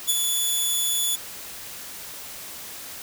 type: tone with ADSR envelope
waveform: 10% pulse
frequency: 3446 Hz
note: A7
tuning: 37 cents flat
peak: -9 dBFS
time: 0.07-1.16 s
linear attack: 29 ms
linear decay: 23 ms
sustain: -5 dB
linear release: 11 ms
effects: white hiss -38 dBFS RMS until 3.02 s